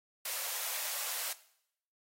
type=high-pass noise; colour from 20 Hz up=white; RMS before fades=-37 dBFS; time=0.25-1.33 s; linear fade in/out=5 ms; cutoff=500 Hz; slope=48 dB/octave; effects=noise-tail reverb RT60 0.7 s tail -17 dB re dry + AAC 48 kbps